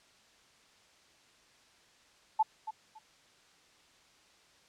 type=tone with echo; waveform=sine; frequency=872 Hz; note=A5; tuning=16 cents flat; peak=-22 dBFS; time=2.39-2.43 s; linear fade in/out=10 ms; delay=280 ms; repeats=2; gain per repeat=-13 dB; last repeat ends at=2.99 s; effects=white hiss -63 dBFS RMS until 4.68 s + low-pass 6000 Hz 12 dB/octave